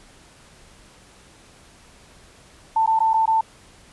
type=tone with dropouts; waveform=sine; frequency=890 Hz; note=A5; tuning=20 cents sharp; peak=-15 dBFS; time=2.76-3.41 s; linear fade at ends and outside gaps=5 ms; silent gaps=2.862-2.874 / 2.991-3.003 / 3.134-3.14 / 3.258-3.276 s; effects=pink hiss -50 dBFS RMS until 3.92 s + resampled to 24000 Hz